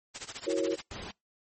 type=noise with tremolo; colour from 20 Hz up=white; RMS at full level=-36 dBFS; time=0.14-0.82 s; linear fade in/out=20 ms; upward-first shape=sine; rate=14 Hz; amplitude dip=90%
type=chord; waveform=sine; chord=F# dominant seventh; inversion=third; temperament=equal with one note detuned; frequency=329.6 / 370 / 466.2 / 550.9 Hz; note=E4 / F#4 / A#4 / C#5; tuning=0 / 0 / 0 / -11 cents; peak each=-32 dBFS; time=0.46-0.76 s; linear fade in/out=20 ms
type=noise; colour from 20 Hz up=pink; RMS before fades=-41 dBFS; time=0.91-1.11 s; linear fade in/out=2 ms
effects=noise-tail reverb RT60 0.2 s tail -26 dB re dry + MP3 32 kbps